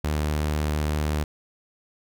sawtooth tone, 75.5 Hz, D2, 48 cents sharp, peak -19 dBFS, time 0.04-1.24 s, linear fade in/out 5 ms, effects none

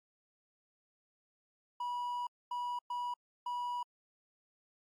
triangle tone bursts at uneven times, 974 Hz, B5, 24 cents flat, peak -33 dBFS, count 4, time 1.8-2.27 / 2.51-2.79 / 2.9-3.14 / 3.46-3.83 s, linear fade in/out 5 ms, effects AAC 64 kbps

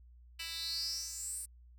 10% pulse tone with high-pass filter sweep, 329.6 Hz, E4, in tune, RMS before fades -40 dBFS, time 0.39-1.46 s, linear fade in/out 10 ms, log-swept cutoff 3000 to 9500 Hz, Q 8.1, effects added 60 Hz sine -55 dBFS peak until 1.78 s

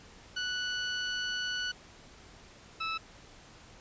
20% pulse tone pair in turn, 1480 / 1309.1 Hz, F#6 / E6, 0 / -12 cents, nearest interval major second, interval 212 cents, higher first, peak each -27 dBFS, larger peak neither, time 0.36-1.72 / 2.8-2.98 s, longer first, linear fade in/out 10 ms, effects pink hiss -54 dBFS RMS until 3.8 s + resampled to 16000 Hz

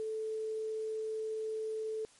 sine tone with quantisation, 437.6 Hz, A4, 9 cents flat, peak -34 dBFS, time 0-2.05 s, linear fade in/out 0 ms, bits 10, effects white hiss -62 dBFS RMS until 2.19 s + MP3 48 kbps

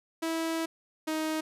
sawtooth tone pair in turn, 326.4 / 313.6 Hz, E4 / D#4, -17 / +14 cents, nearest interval minor second, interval 69 cents, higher first, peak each -25 dBFS, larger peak neither, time 0.22-0.66 / 1.07-1.41 s, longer first, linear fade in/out 10 ms, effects resampled to 32000 Hz

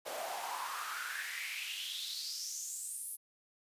pink noise with high-pass filter sweep, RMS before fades -41 dBFS, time 0.05-3.17 s, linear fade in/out 20 ms, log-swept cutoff 570 to 11000 Hz, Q 5.5, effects resampled to 32000 Hz

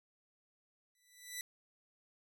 10% pulse tone with exponential growth, 1977 Hz, B6, 1 cent sharp, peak -29 dBFS, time 0.95-1.41 s, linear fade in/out 1 ms, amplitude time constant 100 ms, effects none

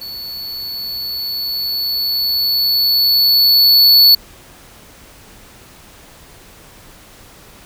square tone with level ramp, 4435 Hz, C#8, in tune, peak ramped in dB -27 to -5 dBFS, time 0.01-4.15 s, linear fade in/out 5 ms, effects pink hiss -42 dBFS RMS until 7.65 s

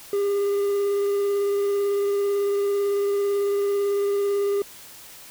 triangle tone with vibrato, 402.4 Hz, G4, 45 cents sharp, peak -18 dBFS, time 0.13-4.62 s, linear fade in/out 2 ms, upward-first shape sine, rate 18 Hz, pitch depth 13 cents each way, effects white hiss -44 dBFS RMS until 5.3 s

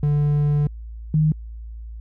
triangle / sine tone pair in turn, 146.83 / 154.84 Hz, D3 / D#3, 0 / -8 cents, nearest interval minor second, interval 92 cents, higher second, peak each -14 / -14 dBFS, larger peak neither, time 0.03-0.67 / 1.14-1.32 s, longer first, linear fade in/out 2 ms, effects added 56 Hz sine -32 dBFS peak until 2 s

